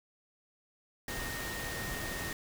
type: tone in noise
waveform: sine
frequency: 1850 Hz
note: A#6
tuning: 14 cents flat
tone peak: -41 dBFS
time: 1.08-2.33 s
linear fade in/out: 2 ms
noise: pink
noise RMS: -39 dBFS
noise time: 1.08-2.33 s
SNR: -5 dB
effects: none